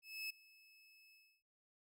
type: tone with ADSR envelope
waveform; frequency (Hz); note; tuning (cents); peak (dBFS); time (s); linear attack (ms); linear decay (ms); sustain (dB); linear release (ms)
30% pulse; 2598; E7; -26; -38; 0.02-1.43; 280; 7; -23; 300
effects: none